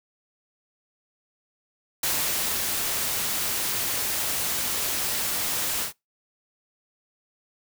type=noise with ADSR envelope; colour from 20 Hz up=white; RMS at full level=-25 dBFS; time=2.03-5.93 s; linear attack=4 ms; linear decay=540 ms; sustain=-2 dB; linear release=110 ms; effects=noise-tail reverb RT60 0.2 s tail -24 dB re dry